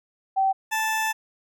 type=tone pair in turn; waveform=sine / 20% pulse; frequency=772 / 878 Hz; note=G5 / A5; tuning=-27 / -4 cents; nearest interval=major second; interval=223 cents; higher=second; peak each=-18 dBFS; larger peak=neither; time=0.36-0.53 / 0.71-1.13 s; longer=second; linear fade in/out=20 ms; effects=none